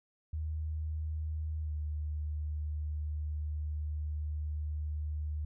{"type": "tone with pitch glide", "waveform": "sine", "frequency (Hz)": [77.78, 75.65], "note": ["D#2", "D#2"], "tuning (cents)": [0, -48], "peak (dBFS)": -33, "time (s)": [0.33, 5.45], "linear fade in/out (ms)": 5, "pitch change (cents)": -48, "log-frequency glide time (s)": [1.62, 1.72], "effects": []}